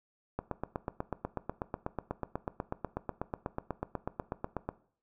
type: click train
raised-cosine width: 1 ms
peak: -19 dBFS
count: 36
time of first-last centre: 0.39-4.69 s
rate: 8.14 Hz
effects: noise-tail reverb RT60 0.5 s tail -18 dB re dry